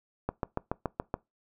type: click train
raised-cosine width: 1 ms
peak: -15 dBFS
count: 7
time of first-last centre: 0.29-1.141 s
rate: 7.05 Hz
effects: noise-tail reverb RT60 0.2 s tail -22 dB re dry